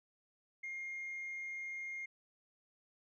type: tone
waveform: sine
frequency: 2127 Hz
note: C7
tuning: 28 cents sharp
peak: -39 dBFS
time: 0.63-2.06 s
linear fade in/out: 10 ms
effects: tanh soft clip ceiling -38 dBFS